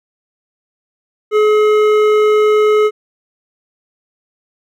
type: tone with hard clipping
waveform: sine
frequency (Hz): 425.3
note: G#4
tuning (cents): +41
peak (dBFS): -10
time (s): 1.31-2.91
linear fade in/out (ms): 50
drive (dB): 11
effects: none